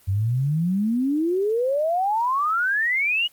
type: exponential sweep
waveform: sine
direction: up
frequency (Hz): 92.5 to 2952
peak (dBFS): -19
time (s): 0.07-3.28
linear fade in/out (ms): 20
effects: white hiss -55 dBFS RMS until 3.32 s + Opus 24 kbps